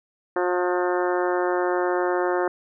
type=harmonic tone with a mistuned harmonic; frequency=179.2 Hz; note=F3; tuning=45 cents sharp; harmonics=2 / 3 / 4 / 5 / 6 / 7 / 8 / 9 / 10; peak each=-23 / -27 / -29 / -31 / -33 / -34 / -35 / -36 / -37 dBFS; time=0.36-2.48 s; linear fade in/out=2 ms; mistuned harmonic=9; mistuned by=-39 cents; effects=none